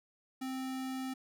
square tone, 261.6 Hz, C4, in tune, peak -37 dBFS, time 0.41-1.14 s, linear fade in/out 10 ms, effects none

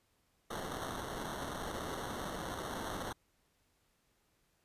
white noise with sample-and-hold, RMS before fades -41 dBFS, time 0.5-3.13 s, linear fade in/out 10 ms, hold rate 2450 Hz, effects pink hiss -75 dBFS RMS until 4.64 s + resampled to 32000 Hz

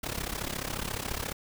pink noise with amplitude modulation, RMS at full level -31 dBFS, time 0.03-1.33 s, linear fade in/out 10 ms, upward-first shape sine, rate 34.3 Hz, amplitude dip 85%, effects none

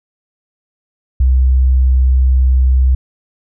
sine tone, 64.4 Hz, C2, 27 cents flat, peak -7 dBFS, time 1.2-2.95 s, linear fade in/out 5 ms, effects none

